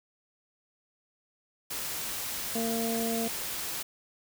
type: noise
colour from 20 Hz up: white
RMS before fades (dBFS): -35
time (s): 1.7-3.83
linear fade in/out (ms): 10
type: harmonic tone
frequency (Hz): 228.6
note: A#3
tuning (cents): -34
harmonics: 1 / 2 / 3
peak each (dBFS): -31 / -34 / -36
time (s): 2.55-3.28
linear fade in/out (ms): 5
effects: none